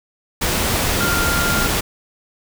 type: tone in noise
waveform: sine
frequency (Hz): 1398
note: F6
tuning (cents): +1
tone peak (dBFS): -20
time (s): 1-1.67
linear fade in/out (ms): 10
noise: pink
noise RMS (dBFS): -19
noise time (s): 0.41-1.81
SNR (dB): -4
effects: none